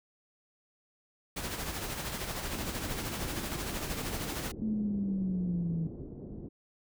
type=noise with tremolo; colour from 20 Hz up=pink; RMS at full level=-35 dBFS; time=1.36-4.52 s; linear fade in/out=10 ms; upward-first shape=sine; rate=13 Hz; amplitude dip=45%
type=low-pass noise; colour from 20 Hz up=white; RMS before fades=-43 dBFS; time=2.52-6.49 s; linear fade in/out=20 ms; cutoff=360 Hz; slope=24 dB/octave
type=exponential sweep; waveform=sine; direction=down; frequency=219.9 to 161.4 Hz; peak=-29 dBFS; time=4.62-5.87 s; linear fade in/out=2 ms
effects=none